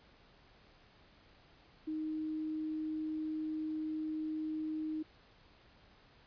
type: tone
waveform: sine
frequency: 311.6 Hz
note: D#4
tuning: 3 cents sharp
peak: -35 dBFS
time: 1.87-5.03 s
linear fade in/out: 10 ms
effects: pink hiss -63 dBFS RMS until 6.26 s + resampled to 11025 Hz